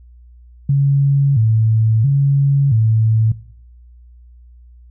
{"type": "tone with vibrato", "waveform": "sine", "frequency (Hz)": 124.4, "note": "B2", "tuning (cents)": 13, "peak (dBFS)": -10, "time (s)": [0.69, 3.32], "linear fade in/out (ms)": 5, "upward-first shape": "square", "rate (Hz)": 0.74, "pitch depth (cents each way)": 200, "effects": ["noise-tail reverb RT60 0.7 s tail -20 dB re dry", "added 60 Hz sine -40 dBFS peak until 4.9 s"]}